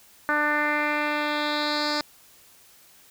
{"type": "tone with low-pass filter sweep", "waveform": "10% pulse", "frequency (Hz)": 297.6, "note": "D4", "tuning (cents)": 23, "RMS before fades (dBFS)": -25, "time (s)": [0.29, 2.01], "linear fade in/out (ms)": 0, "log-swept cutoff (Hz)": [1600, 5100], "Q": 3.6, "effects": ["white hiss -54 dBFS RMS until 3.1 s"]}